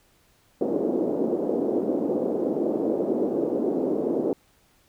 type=band-pass noise; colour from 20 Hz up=pink; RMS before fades=-25 dBFS; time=0.61-4.33 s; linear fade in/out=2 ms; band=270 to 500 Hz; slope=24 dB/octave; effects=pink hiss -62 dBFS RMS until 4.88 s